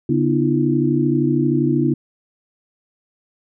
sine tone cluster, 140.8 / 249.2 / 306.6 / 339.4 Hz, C#3 / B3 / D#4 / F4, +27 / +16 / -25 / -49 cents, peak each -20 dBFS, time 0.09-1.94 s, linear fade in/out 5 ms, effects none

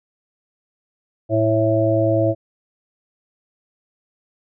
harmonic tone, 110 Hz, A2, in tune, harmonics 1 / 3 / 5 / 6, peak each -20 / -20 / -20 / -20 dBFS, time 1.29-2.35 s, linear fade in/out 50 ms, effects none

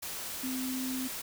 sine tone in noise, 258.7 Hz, C4, 19 cents flat, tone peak -33 dBFS, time 0.43-1.08 s, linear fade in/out 10 ms, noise white, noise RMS -39 dBFS, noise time 0.02-1.22 s, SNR +3 dB, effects none

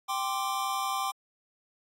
square chord, G suspended fourth, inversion none, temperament just, 784 / 1045.3 / 1176 Hz, G5 / C6 / D6, 0 / -2 / +2 cents, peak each -34 dBFS, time 0.08-1.12 s, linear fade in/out 20 ms, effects AAC 48 kbps

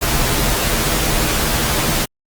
pink noise with comb filter, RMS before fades -17 dBFS, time 0.01-2.06 s, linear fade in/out 20 ms, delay 11 ms, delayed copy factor -0.7, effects Opus 48 kbps

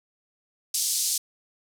pink band-pass noise, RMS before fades -26 dBFS, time 0.74-1.18 s, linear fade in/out 5 ms, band 4700 to 12000 Hz, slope 24 dB/octave, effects none

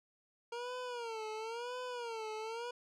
25% pulse tone with vibrato, 466.1 Hz, A#4, in tune, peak -36 dBFS, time 0.52-2.71 s, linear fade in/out 5 ms, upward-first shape sine, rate 0.97 Hz, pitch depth 130 cents each way, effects low-pass 6000 Hz 12 dB/octave

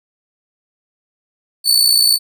sawtooth tone with amplitude modulation, 4483 Hz, C#8, 19 cents sharp, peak -4 dBFS, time 1.64-2.19 s, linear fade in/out 50 ms, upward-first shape sine, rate 60.3 Hz, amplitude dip 70%, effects none

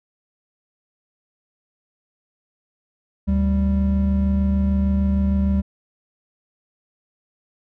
triangle tone pair together, 74.22 / 196.1 Hz, D2 / G3, +19 / +1 cents, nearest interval octave + perfect fourth, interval 1682 cents, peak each -17 dBFS, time 3.27-5.62 s, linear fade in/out 20 ms, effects none

